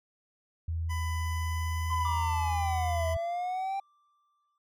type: tone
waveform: sine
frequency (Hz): 82.2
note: E2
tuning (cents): -4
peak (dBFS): -29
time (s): 0.68-3.17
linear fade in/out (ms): 5
type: tone with pitch glide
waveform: 25% pulse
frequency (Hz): 1000 to 1007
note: B5 to B5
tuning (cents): +21 to +33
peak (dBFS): -33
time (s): 0.89-3.15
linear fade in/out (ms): 20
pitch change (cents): +12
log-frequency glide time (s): 1.19-2.33
type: linear two-way sweep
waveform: triangle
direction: down then up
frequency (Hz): 1029 to 650 to 791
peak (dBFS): -28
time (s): 1.9-3.8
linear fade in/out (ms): 5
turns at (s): 3.08
type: tone with exponential decay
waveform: triangle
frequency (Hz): 1174.7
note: D6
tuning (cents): 0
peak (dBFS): -33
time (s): 2.05-4.58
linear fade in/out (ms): 2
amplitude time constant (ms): 550
effects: none